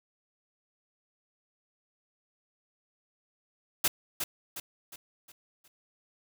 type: noise with echo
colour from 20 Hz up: white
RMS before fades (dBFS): -25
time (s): 3.84-3.88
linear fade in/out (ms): 5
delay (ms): 360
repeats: 5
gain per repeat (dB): -7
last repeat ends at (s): 5.68
effects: none